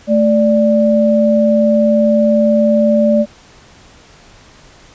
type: tone pair together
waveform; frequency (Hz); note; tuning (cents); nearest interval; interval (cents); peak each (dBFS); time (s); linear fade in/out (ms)
sine; 220 / 587.3; A3 / D5; 0 / 0; octave + perfect fourth; 1700; -11 / -11; 0.07-3.26; 50
effects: pink hiss -43 dBFS RMS until 4.94 s + resampled to 16000 Hz